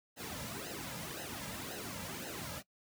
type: noise with flanger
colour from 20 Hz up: pink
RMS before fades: -43 dBFS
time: 0.16-2.63 s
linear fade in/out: 50 ms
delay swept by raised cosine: 0.86 to 2.76 ms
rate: 1.9 Hz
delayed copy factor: -0.8
effects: noise-tail reverb RT60 0.1 s tail -21 dB re dry + high-pass 60 Hz 12 dB/octave